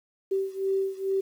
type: beating tone pair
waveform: sine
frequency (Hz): 386.1 / 388.4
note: G4 / G4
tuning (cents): -26 / -16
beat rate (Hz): 2.3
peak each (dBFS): -27 / -29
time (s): 0.31-1.21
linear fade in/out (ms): 10
effects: 9-bit